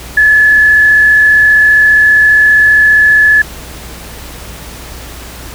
sine tone with frequency modulation, 1717 Hz, A6, 43 cents flat, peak -3 dBFS, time 0.17-3.42 s, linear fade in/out 5 ms, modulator 35 Hz, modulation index 0.55, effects added 60 Hz sine -30 dBFS peak until 5.54 s + pink hiss -29 dBFS RMS until 5.54 s

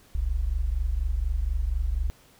sine tone pair together, 41.07 / 65.2 Hz, E1 / C2, -6 / -5 cents, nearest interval minor sixth, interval 801 cents, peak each -26 dBFS, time 0.15-2.1 s, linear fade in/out 0 ms, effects pink hiss -57 dBFS RMS until 2.39 s

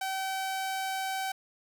sawtooth tone, 767 Hz, G5, 38 cents flat, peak -27 dBFS, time 0.01-1.32 s, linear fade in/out 5 ms, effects none

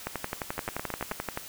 two click trains, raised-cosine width 0.5 ms, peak -15 / -17 dBFS, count 16 / 6, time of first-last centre 0.07-1.374 / 0.58-1.118 s, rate 11.5 / 9.29 Hz, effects white hiss -44 dBFS RMS until 1.48 s

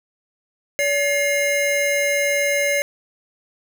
square tone pair together, 570.6 / 2126 Hz, C#5 / C7, +50 / +27 cents, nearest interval octave + major seventh, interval 2277 cents, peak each -21 dBFS, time 0.79-2.82 s, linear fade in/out 0 ms, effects none

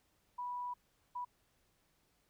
sine tone bursts at uneven times, 982 Hz, B5, 10 cents flat, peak -38 dBFS, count 2, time 0.38-0.74 / 1.15-1.25 s, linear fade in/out 10 ms, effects pink hiss -75 dBFS RMS until 2.29 s

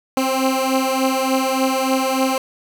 15% pulse beating tone pair, 262.5 / 265.9 Hz, C4 / C4, +6 / +28 cents, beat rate 3.4 Hz, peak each -12 / -15 dBFS, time 0.17-2.38 s, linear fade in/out 2 ms, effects none

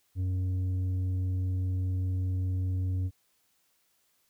triangle tone with tanh clipping, 92.5 Hz, F#2, in tune, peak -28 dBFS, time 0.15-3.11 s, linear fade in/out 50 ms, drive 10 dB, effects white hiss -71 dBFS RMS until 4.29 s

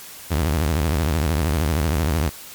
sawtooth tone with vibrato, 77.78 Hz, D#2, in tune, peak -14 dBFS, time 0.3-2.3 s, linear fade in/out 20 ms, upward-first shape sine, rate 13 Hz, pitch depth 220 cents each way, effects white hiss -39 dBFS RMS until 2.54 s + MP3 96 kbps

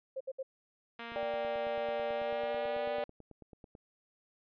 sine tone bursts, 530 Hz, C5, 22 cents sharp, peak -35 dBFS, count 3, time 0.16-0.43 s, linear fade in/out 10 ms, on 46 ms, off 66 ms
5% pulse tone with pitch glide, 233 to 246.4 Hz, A#3 to B3, -1 to -4 cents, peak -30 dBFS, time 0.99-3.04 s, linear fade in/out 2 ms, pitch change +97 cents, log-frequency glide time 2.09-2.92 s
click train, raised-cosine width 2 ms, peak -38 dBFS, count 25, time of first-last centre 1.12-3.752 s, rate 9.12 Hz
sine chord, G minor, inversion first, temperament equal, 466.2 / 587.3 / 784 Hz, Bb4 / D5 / G5, 0 / 0 / 0 cents, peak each -40 / -34 / -40 dBFS, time 1.16-3.04 s, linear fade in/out 0 ms
effects resampled to 11025 Hz

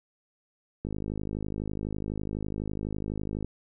click train, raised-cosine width 3 ms, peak -20 dBFS, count 136, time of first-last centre 0.85-3.446 s, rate 52 Hz, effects none

